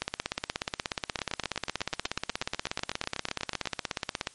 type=two click trains; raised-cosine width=0.2 ms; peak=-14 / -11 dBFS; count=21 / 72; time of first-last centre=1.19-3.656 / 0.02-4.271 s; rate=8.11 / 16.7 Hz; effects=white hiss -56 dBFS RMS until 4.34 s + MP3 48 kbps